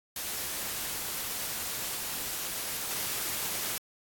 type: noise with level steps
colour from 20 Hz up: white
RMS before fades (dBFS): -35 / -33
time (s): 0.16-3.78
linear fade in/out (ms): 2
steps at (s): 2.9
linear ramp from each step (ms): 10
effects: AAC 64 kbps